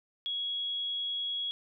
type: tone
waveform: sine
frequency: 3330 Hz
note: G#7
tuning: 4 cents sharp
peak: -31 dBFS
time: 0.26-1.51 s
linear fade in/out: 0 ms
effects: none